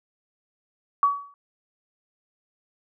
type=tone with exponential decay; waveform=sine; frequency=1134 Hz; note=C#6; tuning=39 cents sharp; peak=-13 dBFS; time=1.03-1.34 s; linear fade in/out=1 ms; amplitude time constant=67 ms; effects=none